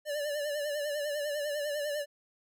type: tone with vibrato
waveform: square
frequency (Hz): 587.3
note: D5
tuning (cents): 0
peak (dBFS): -32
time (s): 0.05-2.06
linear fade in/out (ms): 50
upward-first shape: sine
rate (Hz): 10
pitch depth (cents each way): 56
effects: none